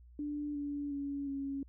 sine tone with pitch steps, 293.7 / 287.7 / 281.7 / 275.9 Hz, D4 / D4 / C#4 / C#4, 0 / -36 / +28 / -8 cents, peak -35 dBFS, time 0.19-1.63 s, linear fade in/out 2 ms, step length 360 ms, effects added 60 Hz sine -54 dBFS peak until 1.68 s

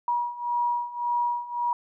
sine beating tone pair, 959 / 960.8 Hz, A#5 / B5, +49 / -48 cents, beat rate 1.8 Hz, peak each -29 / -26 dBFS, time 0.08-1.73 s, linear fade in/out 2 ms, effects none

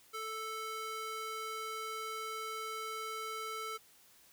square tone with high-pass filter, 440 Hz, A4, in tune, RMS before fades -41 dBFS, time 0.13-3.78 s, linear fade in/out 20 ms, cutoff 900 Hz, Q 2.7, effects white hiss -63 dBFS RMS until 4.32 s

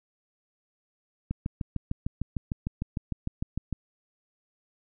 click train, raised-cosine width 5 ms, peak -17 dBFS, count 17, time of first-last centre 1.31-3.727 s, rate 6.62 Hz, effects none

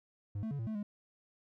triangle tone with pitch steps, 101.7 / 221.1 / 142.1 / 113.1 / 218.3 / 206.2 Hz, G#2 / A3 / C#3 / A2 / A3 / G#3, -36 / +9 / +43 / +48 / -13 / -12 cents, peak -33 dBFS, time 0.35-0.83 s, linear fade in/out 5 ms, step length 80 ms, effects none

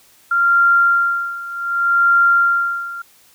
sine tone with tremolo, 1387 Hz, F6, 12 cents flat, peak -9 dBFS, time 0.31-3.02 s, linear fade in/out 5 ms, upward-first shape sine, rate 0.66 Hz, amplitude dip 85%, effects white hiss -51 dBFS RMS until 3.34 s

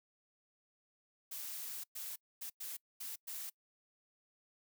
blue noise bursts at uneven times, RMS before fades -44 dBFS, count 6, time 1.31-1.84 / 1.95-2.16 / 2.41-2.5 / 2.6-2.77 / 3-3.16 / 3.27-3.5 s, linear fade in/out 10 ms, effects noise-tail reverb RT60 0.1 s tail -25 dB re dry

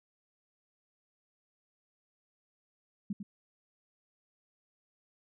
sine tone with echo, 200.8 Hz, G3, 42 cents sharp, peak -31 dBFS, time 3.1-3.13 s, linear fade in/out 5 ms, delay 100 ms, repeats 1, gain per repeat -7 dB, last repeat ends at 3.23 s, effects none

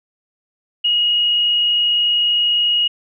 sine tone with frequency modulation, 2885 Hz, F#7, 44 cents flat, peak -13 dBFS, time 0.84-2.88 s, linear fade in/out 10 ms, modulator 36.6 Hz, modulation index 0.51, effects none

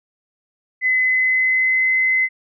sine tone with pitch glide, 2026 to 2047 Hz, B6 to C7, +44 to -38 cents, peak -14 dBFS, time 0.81-2.29 s, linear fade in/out 50 ms, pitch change +18 cents, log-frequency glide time 0.98-1.92 s, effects none

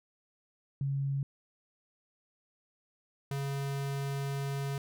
sine / square tone pair in turn, 138.2 / 138.94 Hz, C#3 / C#3, -5 / +4 cents, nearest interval unison, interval 9 cents, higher second, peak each -29 / -33 dBFS, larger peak first, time 0.81-1.23 / 3.31-4.78 s, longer second, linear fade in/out 2 ms, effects none

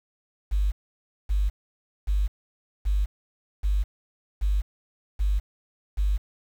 sine tone bursts, 49.68 Hz, G1, 24 cents sharp, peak -20 dBFS, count 8, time 0.51-6.18 s, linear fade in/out 20 ms, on 210 ms, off 570 ms, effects 8-bit

